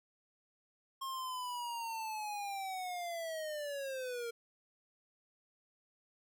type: linear sweep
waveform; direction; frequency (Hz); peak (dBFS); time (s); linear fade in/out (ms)
square; down; 1076 to 460; -39; 1.01-4.31; 10
effects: none

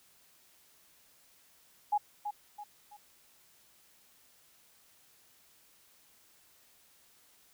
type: tone with echo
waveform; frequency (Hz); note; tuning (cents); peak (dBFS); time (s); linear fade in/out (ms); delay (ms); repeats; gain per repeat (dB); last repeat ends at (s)
sine; 830.6; G#5; 0; -25; 1.92-1.98; 10; 330; 3; -8; 2.97
effects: white hiss -64 dBFS RMS until 7.53 s

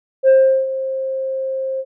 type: tone with ADSR envelope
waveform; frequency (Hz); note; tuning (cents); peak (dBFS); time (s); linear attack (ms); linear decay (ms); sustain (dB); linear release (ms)
sine; 530; C5; +22; -4; 0.23-1.85; 54; 380; -15; 52
effects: tanh soft clip ceiling -6 dBFS

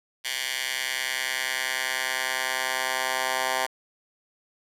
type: tone with high-pass filter sweep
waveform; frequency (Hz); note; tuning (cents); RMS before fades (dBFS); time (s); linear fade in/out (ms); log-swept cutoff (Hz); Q
10% pulse; 130; C3; -11; -28; 0.24-3.67; 20; 2500 to 970; 1.4
effects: resampled to 32000 Hz + 8-bit

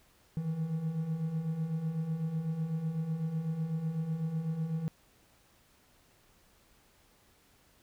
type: beating tone pair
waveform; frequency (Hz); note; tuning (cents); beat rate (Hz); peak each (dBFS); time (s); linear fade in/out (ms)
triangle; 154.5 / 162.5; D#3 / E3; -12 / -24; 8; -37 / -30; 0.37-4.88; 0
effects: pink hiss -65 dBFS RMS until 7.82 s

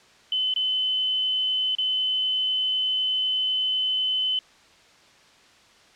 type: tone with dropouts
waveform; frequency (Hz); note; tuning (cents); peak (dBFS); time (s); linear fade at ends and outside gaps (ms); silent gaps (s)
sine; 3036; F#7; +44; -21; 0.32-4.39; 2; 0.539-0.561 / 1.751-1.784
effects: white hiss -54 dBFS RMS until 5.95 s + low-pass 5000 Hz 12 dB/octave

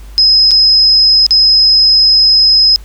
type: tone with dropouts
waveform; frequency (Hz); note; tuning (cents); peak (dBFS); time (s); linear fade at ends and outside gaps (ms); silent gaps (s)
sine; 5090; D#8; +39; -4; 0.18-2.76; 0; 0.509-0.515 / 1.265-1.308
effects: added 50 Hz sine -28 dBFS peak until 2.84 s + pink hiss -43 dBFS RMS until 2.84 s

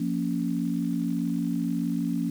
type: chord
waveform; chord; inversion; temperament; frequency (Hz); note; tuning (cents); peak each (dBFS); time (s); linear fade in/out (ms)
sine; Bb minor; second; just; 174.81 / 233.1 / 279.7; F3 / Bb3 / Db4; +2 / 0 / +16; -29; 0-2.3; 5
effects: 8-bit

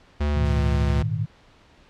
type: tone with pitch glide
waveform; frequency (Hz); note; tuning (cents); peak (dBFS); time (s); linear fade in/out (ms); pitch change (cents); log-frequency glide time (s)
square; 73.42 to 70.76; D2 to C#2; 0 to +36; -21; 0.2-1.03; 10; -64; 0.33-0.62
type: chord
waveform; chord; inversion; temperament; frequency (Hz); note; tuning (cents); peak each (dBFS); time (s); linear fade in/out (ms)
sine; Ab suspended second; none; equal with one note detuned; 103.83 / 116.54 / 154.4; Ab2 / Bb2 / Eb3; 0 / 0 / -13; -27; 0.35-1.26; 10
type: noise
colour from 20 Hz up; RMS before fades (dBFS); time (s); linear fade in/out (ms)
white; -39; 0.45-1.02; 2
effects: pink hiss -54 dBFS RMS until 1.89 s + low-pass 4000 Hz 12 dB/octave

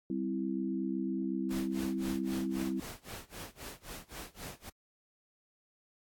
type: chord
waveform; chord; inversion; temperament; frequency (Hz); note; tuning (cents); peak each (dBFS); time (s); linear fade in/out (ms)
sine; C major; second; equal; 196 / 261.6 / 329.6; G3 / C4 / E4; 0 / 0 / 0; -36; 0.1-2.8; 2
type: noise with tremolo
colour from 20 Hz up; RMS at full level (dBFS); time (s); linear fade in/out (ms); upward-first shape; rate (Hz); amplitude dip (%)
pink; -43; 1.5-4.7; 10; sine; 3.8; 95
effects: AAC 64 kbps

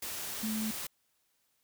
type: tone in noise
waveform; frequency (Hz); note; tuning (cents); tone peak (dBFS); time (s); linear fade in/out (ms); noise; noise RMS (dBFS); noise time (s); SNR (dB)
sine; 217.8; A3; -17; -32; 0.43-0.71; 5; white; -39; 0.02-0.87; +4
effects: white hiss -75 dBFS RMS until 1.63 s

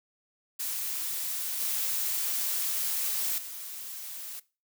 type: noise with level steps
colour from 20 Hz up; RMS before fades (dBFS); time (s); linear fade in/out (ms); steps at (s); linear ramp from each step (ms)
blue; -33 / -30 / -40; 0.59-4.4; 10; 1.6 / 3.38; 2
effects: noise-tail reverb RT60 0.3 s tail -19 dB re dry

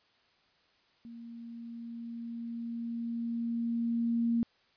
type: tone with level ramp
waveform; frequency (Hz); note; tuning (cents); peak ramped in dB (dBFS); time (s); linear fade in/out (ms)
sine; 233; A#3; -1; -44 to -25; 1.05-4.43; 0
effects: white hiss -68 dBFS RMS until 4.76 s + resampled to 11025 Hz

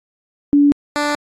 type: tone pair in turn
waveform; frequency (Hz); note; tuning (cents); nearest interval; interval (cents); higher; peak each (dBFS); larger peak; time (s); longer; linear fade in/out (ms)
sine / 10% pulse; 287.4 / 293.6; D4 / D4; -37 / 0; unison; 37; second; -8; neither; 0.53-0.72 / 0.96-1.15; neither; 0
effects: low-pass 8000 Hz 12 dB/octave + AAC 48 kbps

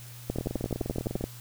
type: two click trains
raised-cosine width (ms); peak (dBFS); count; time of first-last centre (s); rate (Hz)
2; -20 / -15; 18 / 12; 0.36-1.21 / 0.3-1.24; 20 / 11.7
effects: added 120 Hz sine -44 dBFS peak until 1.4 s + white hiss -49 dBFS RMS until 1.4 s

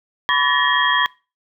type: tone cluster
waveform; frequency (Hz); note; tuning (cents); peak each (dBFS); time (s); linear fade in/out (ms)
sine; 1001 / 1134 / 1734 / 1878 / 3255; B5 / C#6 / A6 / A#6 / G#7; +23 / +39 / -26 / +12 / -36; -21; 0.29-1.06; 0
effects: noise-tail reverb RT60 0.3 s tail -22 dB re dry

